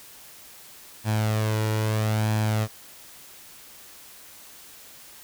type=tone with flanger; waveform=sawtooth; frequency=108.5 Hz; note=A2; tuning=24 cents flat; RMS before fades=-24 dBFS; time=1.04-2.68 s; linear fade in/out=50 ms; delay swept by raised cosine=1.2 to 2.12 ms; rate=0.77 Hz; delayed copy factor=+0.5; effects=white hiss -47 dBFS RMS until 5.23 s